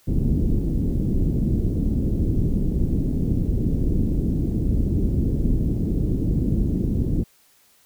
pink low-pass noise, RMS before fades -21 dBFS, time 0.07-7.24 s, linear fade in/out 10 ms, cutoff 320 Hz, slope 24 dB/octave, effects white hiss -58 dBFS RMS until 7.85 s

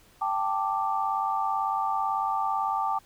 sine chord, G suspended second, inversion none, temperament just, 784 / 882 / 1176 Hz, G5 / A5 / D6, 0 / +4 / +2 cents, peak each -29 dBFS, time 0.21-2.99 s, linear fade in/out 10 ms, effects pink hiss -58 dBFS RMS until 3.05 s

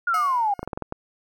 sine exponential sweep, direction down, 1447 to 783 Hz, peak -19 dBFS, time 0.07-0.54 s, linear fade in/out 5 ms
20% pulse tone with exponential decay, 718 Hz, F5, 48 cents sharp, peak -22 dBFS, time 0.14-0.65 s, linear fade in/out 2 ms, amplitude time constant 110 ms
clicks, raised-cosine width 1 ms, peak -15 dBFS, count 7, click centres 0.593 / 0.63 / 0.676 / 0.732 / 0.775 / 0.823 / 0.924 s
effects none

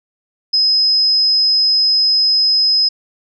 sine tone, 5080 Hz, D#8, 35 cents sharp, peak -10 dBFS, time 0.53-2.89 s, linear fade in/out 10 ms, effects none

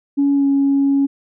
sine tone with pitch glide, 281.2 to 277.3 Hz, C#4 to C#4, +25 to +1 cents, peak -11 dBFS, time 0.17-1.07 s, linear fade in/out 20 ms, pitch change -24 cents, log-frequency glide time 0.34-0.46 s, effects tanh soft clip ceiling -8 dBFS

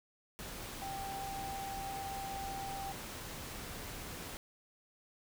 sine tone in noise, 784 Hz, G5, in tune, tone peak -40 dBFS, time 0.82-2.92 s, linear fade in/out 0 ms, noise pink, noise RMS -45 dBFS, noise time 0.39-4.37 s, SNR +2 dB, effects none

